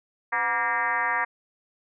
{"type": "tone with frequency modulation", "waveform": "sine", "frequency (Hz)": 1396.9, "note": "F6", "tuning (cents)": 0, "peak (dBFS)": -22, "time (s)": [0.32, 1.25], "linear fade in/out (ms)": 10, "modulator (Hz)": 223, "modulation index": 2.8, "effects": []}